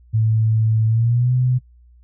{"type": "tone with pitch glide", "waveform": "sine", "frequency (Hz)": [110.6, 126.31], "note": ["A2", "B2"], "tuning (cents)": [9, 39], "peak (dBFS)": -14, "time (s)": [0.13, 1.59], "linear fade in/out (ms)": 20, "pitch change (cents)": 230, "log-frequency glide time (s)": [0.87, 1.33], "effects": ["noise-tail reverb RT60 0.1 s tail -19 dB re dry", "added 60 Hz sine -46 dBFS peak until 2.03 s"]}